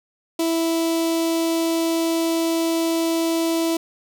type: tone with notch filter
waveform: sawtooth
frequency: 329.6 Hz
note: E4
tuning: in tune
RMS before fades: -21 dBFS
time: 0.39-3.77 s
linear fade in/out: 5 ms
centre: 1600 Hz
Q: 0.92
effects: 9-bit